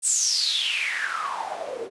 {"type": "noise with band-pass filter sweep", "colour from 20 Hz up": "white", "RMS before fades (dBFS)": -26, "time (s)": [0.02, 1.9], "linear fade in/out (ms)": 50, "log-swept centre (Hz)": [8600, 400], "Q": 9.2, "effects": ["resampled to 24000 Hz"]}